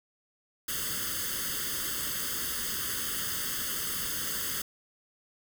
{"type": "noise with comb filter", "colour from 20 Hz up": "white", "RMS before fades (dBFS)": -33, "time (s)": [0.68, 4.62], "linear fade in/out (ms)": 5, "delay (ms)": 0.62, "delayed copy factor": 1, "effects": []}